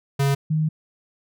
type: tone pair in turn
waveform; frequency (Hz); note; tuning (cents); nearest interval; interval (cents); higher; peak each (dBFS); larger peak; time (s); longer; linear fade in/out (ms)
square / sine; 138.9 / 155.91; C#3 / D#3; +4 / +4; major second; 200; second; -18; neither; 0.19-0.35 / 0.5-0.69; second; 10
effects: none